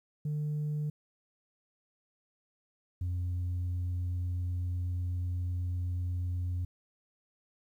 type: tone pair in turn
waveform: sine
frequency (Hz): 150 / 89.19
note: D3 / F2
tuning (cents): +37 / +37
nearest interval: major sixth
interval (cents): 900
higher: first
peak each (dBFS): -28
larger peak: neither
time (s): 0.25-0.9 / 3.01-6.65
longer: second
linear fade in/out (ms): 5
effects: tanh soft clip ceiling -29 dBFS + 11-bit